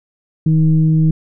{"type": "tone with frequency modulation", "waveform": "sine", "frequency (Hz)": 158.1, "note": "D#3", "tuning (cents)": 28, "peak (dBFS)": -9, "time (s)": [0.46, 1.11], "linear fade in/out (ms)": 5, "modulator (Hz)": 157, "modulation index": 0.48, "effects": []}